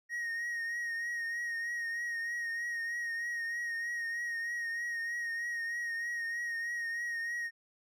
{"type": "tone with vibrato", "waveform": "triangle", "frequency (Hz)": 1872, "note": "A#6", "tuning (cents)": 7, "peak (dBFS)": -32, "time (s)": [0.09, 7.51], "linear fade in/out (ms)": 50, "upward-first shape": "triangle", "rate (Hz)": 3.2, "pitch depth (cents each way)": 38, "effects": []}